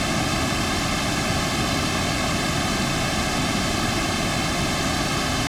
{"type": "noise with comb filter", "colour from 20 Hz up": "pink", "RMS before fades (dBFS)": -22, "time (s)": [0, 5.47], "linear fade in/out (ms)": 0, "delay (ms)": 2.1, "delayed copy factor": -0.75, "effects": ["low-pass 7000 Hz 12 dB/octave"]}